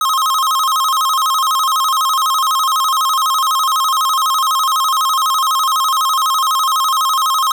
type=tone with vibrato; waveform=square; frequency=1164 Hz; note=D6; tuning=16 cents flat; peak=-13 dBFS; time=0.01-7.52 s; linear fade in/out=2 ms; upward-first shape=square; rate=12 Hz; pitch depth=150 cents each way; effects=none